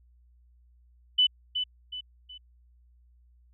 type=tone with echo; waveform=sine; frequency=2997 Hz; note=F#7; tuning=22 cents sharp; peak=-18 dBFS; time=1.18-1.27 s; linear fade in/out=10 ms; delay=370 ms; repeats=3; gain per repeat=-8 dB; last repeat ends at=2.38 s; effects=added 60 Hz sine -57 dBFS peak until 3.53 s